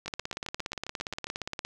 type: two click trains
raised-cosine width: 0.2 ms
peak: -16 / -20 dBFS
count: 28 / 10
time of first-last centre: 0.08-1.65 / 0.06-1.27 s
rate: 17.2 / 7.44 Hz
effects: none